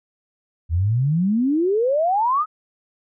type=exponential sweep; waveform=sine; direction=up; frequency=77.78 to 1300 Hz; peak=-16 dBFS; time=0.69-2.46 s; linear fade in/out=50 ms; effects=none